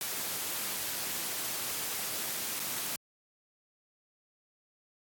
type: noise with dropouts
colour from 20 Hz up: white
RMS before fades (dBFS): -35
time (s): 0.01-2.96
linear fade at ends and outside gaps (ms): 1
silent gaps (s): 2.595-2.6
effects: high-pass 100 Hz 12 dB/octave + AAC 64 kbps